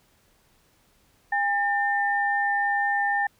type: tone pair together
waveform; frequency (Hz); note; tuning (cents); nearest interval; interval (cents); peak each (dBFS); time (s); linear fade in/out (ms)
sine; 810 / 1799; G#5 / A6; -43 / +38; octave + major second; 1381; -24; 1.32-3.27; 5
effects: pink hiss -63 dBFS RMS until 3.39 s